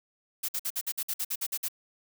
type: noise bursts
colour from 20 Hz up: blue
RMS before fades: -31 dBFS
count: 12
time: 0.43-1.685 s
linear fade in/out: 10 ms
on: 56 ms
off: 53 ms
effects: none